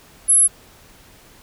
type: tone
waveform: sine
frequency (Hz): 10820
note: E9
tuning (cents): +44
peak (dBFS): -10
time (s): 0.28-0.48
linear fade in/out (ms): 20
effects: pink hiss -48 dBFS RMS until 1.42 s